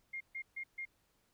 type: tone bursts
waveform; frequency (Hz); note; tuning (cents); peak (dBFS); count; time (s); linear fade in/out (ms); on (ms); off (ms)
sine; 2126; C7; +27; -39; 4; 0.13-0.854; 10; 76; 140
effects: pink hiss -75 dBFS RMS until 1.33 s